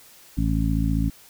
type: harmonic tone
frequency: 55 Hz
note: A1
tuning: in tune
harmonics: 1 / 2 / 3 / 4 / 5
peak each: -23 / -27 / -26 / -29 / -27 dBFS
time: 0.37-1.1 s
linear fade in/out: 10 ms
effects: white hiss -50 dBFS RMS until 1.29 s